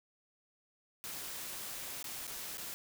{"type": "noise with dropouts", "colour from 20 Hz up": "white", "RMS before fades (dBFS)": -43, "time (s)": [1.04, 2.74], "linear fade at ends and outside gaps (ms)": 0, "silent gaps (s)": [[2.027, 2.042], [2.269, 2.277], [2.572, 2.581]], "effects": []}